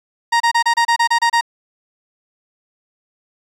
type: tone bursts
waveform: 30% pulse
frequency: 935 Hz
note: A#5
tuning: 5 cents sharp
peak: -9 dBFS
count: 10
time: 0.32-1.411 s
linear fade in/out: 10 ms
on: 83 ms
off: 29 ms
effects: low-pass 7000 Hz 12 dB/octave + 8-bit